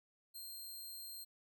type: tone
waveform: 10% pulse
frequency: 4186 Hz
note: C8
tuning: in tune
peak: -40 dBFS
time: 0.34-1.25 s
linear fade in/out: 20 ms
effects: none